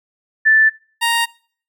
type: tone pair in turn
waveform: sine / 15% pulse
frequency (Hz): 1760 / 932.3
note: A6 / A#5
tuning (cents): 0 / 0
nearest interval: major seventh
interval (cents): 1100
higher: first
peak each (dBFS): -8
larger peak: neither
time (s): 0.45-0.7 / 1.01-1.26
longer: neither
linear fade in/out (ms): 20
effects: noise-tail reverb RT60 0.5 s tail -24 dB re dry